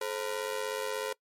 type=ring-modulated tone; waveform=sawtooth; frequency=479.5 Hz; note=A#4; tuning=49 cents sharp; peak=-25 dBFS; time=0.01-1.13 s; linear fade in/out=5 ms; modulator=48.3 Hz; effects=noise-tail reverb RT60 0.1 s tail -23 dB re dry + MP3 64 kbps